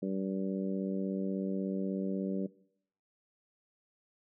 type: harmonic tone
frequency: 96.4 Hz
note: G2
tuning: 28 cents flat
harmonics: 2 / 3 / 4 / 5 / 6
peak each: -34 / -38 / -40 / -42 / -44 dBFS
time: 0.02-2.47 s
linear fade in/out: 10 ms
effects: noise-tail reverb RT60 0.7 s tail -21 dB re dry